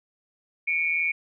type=tone pair together; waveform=sine; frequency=2233 / 2396 Hz; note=C#7 / D7; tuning=+12 / +34 cents; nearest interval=minor second; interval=122 cents; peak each=-25 dBFS; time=0.67-1.12 s; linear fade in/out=10 ms; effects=none

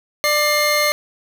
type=tone pair together; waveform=25% pulse; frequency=594 / 2117 Hz; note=D5 / C7; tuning=+20 / +20 cents; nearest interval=octave + minor seventh; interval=2200 cents; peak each=-14 dBFS; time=0.24-0.92 s; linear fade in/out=0 ms; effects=7-bit

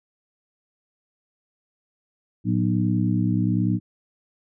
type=harmonic tone with a mistuned harmonic; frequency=61 Hz; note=B1; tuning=21 cents flat; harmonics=2 / 3 / 4 / 5; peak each=-23 / -23 / -26 / -27 dBFS; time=2.44-3.8 s; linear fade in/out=50 ms; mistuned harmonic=2; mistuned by=-130 cents; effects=none

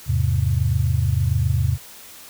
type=chord; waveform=sine; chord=E augmented; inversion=none; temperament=equal; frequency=82.41 / 103.83 / 130.81 Hz; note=E2 / G#2 / B#2; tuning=0 / 0 / 0 cents; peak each=-21 dBFS; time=0.06-1.78 s; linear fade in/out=50 ms; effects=white hiss -42 dBFS RMS until 2.29 s

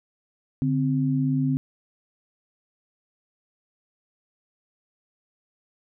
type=tone pair together; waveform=sine; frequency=144.63 / 261.6 Hz; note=D3 / C4; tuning=-26 / 0 cents; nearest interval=minor seventh; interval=1026 cents; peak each=-23 dBFS; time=0.62-1.57 s; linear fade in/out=0 ms; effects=none

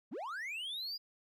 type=linear sweep; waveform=triangle; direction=up; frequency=155.56 to 4942 Hz; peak=-37 dBFS; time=0.11-0.98 s; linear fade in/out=20 ms; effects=none

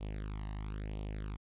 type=tone with flanger; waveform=sawtooth; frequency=51.91 Hz; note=G#1; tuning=in tune; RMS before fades=-40 dBFS; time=0-1.37 s; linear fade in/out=20 ms; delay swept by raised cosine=0.31 to 1.06 ms; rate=1 Hz; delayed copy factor=+0.8; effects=resampled to 8000 Hz

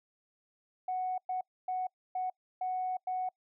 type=tone bursts at uneven times; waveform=sine; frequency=740 Hz; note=F#5; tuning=in tune; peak=-30 dBFS; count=6; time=0.88-1.18 / 1.29-1.41 / 1.68-1.87 / 2.15-2.3 / 2.61-2.97 / 3.07-3.29 s; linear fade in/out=5 ms; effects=noise-tail reverb RT60 0.1 s tail -26 dB re dry + tanh soft clip ceiling -26 dBFS

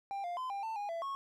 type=tone with pitch steps; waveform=triangle; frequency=793 / 701 / 1024 / 797 / 891 / 819 / 669 / 1098 Hz; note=G5 / F5 / C6 / G5 / A5 / G#5 / E5 / C#6; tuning=+20 / +6 / -38 / +28 / +22 / -24 / +25 / -17 cents; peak=-34 dBFS; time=0.11-1.15 s; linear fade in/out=0 ms; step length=130 ms; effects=none

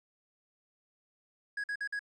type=tone bursts; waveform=triangle; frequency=1661.2 Hz; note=G#6; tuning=in tune; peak=-31 dBFS; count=4; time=1.57-1.993 s; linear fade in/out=5 ms; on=69 ms; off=49 ms; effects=resampled to 24000 Hz + 11-bit

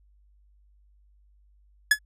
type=tone with exponential decay; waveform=45% pulse; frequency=1704 Hz; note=G#6; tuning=44 cents sharp; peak=-12 dBFS; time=1.91-1.99 s; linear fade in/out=5 ms; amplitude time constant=16 ms; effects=added 50 Hz sine -57 dBFS peak until 2.05 s + resampled to 32000 Hz

